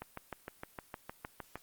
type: click train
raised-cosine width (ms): 0.5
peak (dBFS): -25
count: 11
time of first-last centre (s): 0.02-1.556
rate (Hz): 6.51
effects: white hiss -63 dBFS RMS until 1.62 s + Opus 24 kbps